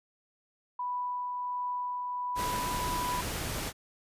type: tone with tremolo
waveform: sine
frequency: 987.8 Hz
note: B5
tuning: in tune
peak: -30 dBFS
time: 0.79-3.21 s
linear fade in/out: 5 ms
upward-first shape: triangle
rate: 1.4 Hz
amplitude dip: 25%
type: noise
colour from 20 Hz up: pink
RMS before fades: -35 dBFS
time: 2.35-3.73 s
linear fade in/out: 50 ms
effects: resampled to 32000 Hz